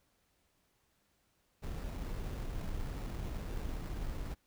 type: noise with sample-and-hold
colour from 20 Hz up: brown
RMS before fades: -39 dBFS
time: 1.62-4.35 s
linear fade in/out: 20 ms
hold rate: 3150 Hz
effects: pink hiss -75 dBFS RMS until 4.46 s

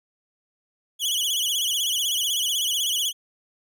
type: tone with vibrato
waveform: sawtooth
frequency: 3152 Hz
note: G7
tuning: 9 cents sharp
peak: -19 dBFS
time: 0.99-3.13 s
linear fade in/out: 50 ms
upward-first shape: sine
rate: 16 Hz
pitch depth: 140 cents each way
effects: none

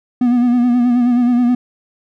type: tone with vibrato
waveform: triangle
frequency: 243.7 Hz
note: B3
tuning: 23 cents flat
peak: -8 dBFS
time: 0.21-1.55 s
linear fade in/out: 5 ms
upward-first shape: sine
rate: 9.4 Hz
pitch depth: 44 cents each way
effects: none

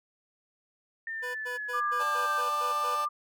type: exponential sweep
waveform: sine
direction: down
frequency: 1816 to 1555 Hz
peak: -33 dBFS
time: 1.07-2.41 s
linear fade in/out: 2 ms
type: tone bursts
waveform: 25% pulse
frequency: 493.9 Hz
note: B4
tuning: in tune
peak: -33 dBFS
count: 8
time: 1.22-2.96 s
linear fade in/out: 20 ms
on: 130 ms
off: 100 ms
type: tone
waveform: sine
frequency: 1192 Hz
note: D6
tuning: 25 cents sharp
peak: -27 dBFS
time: 1.73-3.09 s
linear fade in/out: 20 ms
type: chord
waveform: sawtooth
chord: D suspended fourth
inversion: none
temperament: just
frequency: 587.3 / 783.1 / 881 Hz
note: D5 / G5 / A5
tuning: 0 / -2 / +2 cents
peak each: -34 / -40 / -34 dBFS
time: 1.99-3.06 s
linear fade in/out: 20 ms
effects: none

